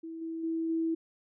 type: tone with level steps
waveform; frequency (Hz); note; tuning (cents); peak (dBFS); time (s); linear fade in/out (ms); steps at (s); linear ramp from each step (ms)
sine; 326.6; E4; -16; -38 / -34 / -29 / -27; 0.03-0.95; 10; 0.21 / 0.43 / 0.69; 10
effects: none